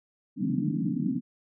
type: band-pass noise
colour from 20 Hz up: white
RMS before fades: -28 dBFS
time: 0.36-1.21 s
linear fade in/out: 50 ms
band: 140 to 300 Hz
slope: 96 dB/octave
effects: none